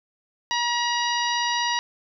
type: harmonic tone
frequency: 956 Hz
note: A#5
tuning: 43 cents sharp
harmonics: 1 / 2 / 3 / 4 / 5 / 6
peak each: -25 / -28 / -30 / -31 / -32 / -33 dBFS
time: 0.51-1.79 s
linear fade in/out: 0 ms
effects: none